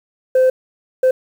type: tone bursts at uneven times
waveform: sine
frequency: 516 Hz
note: C5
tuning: 24 cents flat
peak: -7 dBFS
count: 2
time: 0.35-0.5 / 1.03-1.11 s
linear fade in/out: 5 ms
effects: tanh soft clip ceiling -8 dBFS + 7-bit